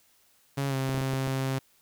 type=tone with pitch glide; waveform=sawtooth; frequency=138.59 to 133.33 Hz; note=C#3 to C3; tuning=0 to +33 cents; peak=-23 dBFS; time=0.57-1.59 s; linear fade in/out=10 ms; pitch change=-67 cents; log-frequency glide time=0.68-0.75 s
type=clicks; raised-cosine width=2 ms; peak=-23 dBFS; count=6; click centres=0.893 / 0.947 / 0.979 / 1.011 / 1.135 / 1.274 s
effects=white hiss -64 dBFS RMS until 1.81 s